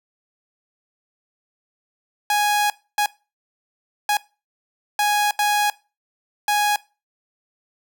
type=tone bursts at uneven times; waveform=sawtooth; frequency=830 Hz; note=G#5; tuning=1 cent flat; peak=-13 dBFS; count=6; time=2.3-2.7 / 2.98-3.06 / 4.09-4.17 / 4.99-5.31 / 5.39-5.7 / 6.48-6.76 s; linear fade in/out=2 ms; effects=noise-tail reverb RT60 0.3 s tail -21 dB re dry